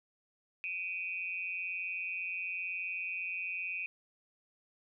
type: tone with amplitude modulation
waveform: sine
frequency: 2495 Hz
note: D#7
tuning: 4 cents sharp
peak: -31 dBFS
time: 0.64-3.86 s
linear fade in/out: 0 ms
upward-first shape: sine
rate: 181 Hz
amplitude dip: 90%
effects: none